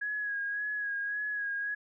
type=tone with vibrato; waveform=sine; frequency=1661.2 Hz; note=G#6; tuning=in tune; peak=-31 dBFS; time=0.01-1.75 s; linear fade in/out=10 ms; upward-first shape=sine; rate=1.8 Hz; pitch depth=34 cents each way; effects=none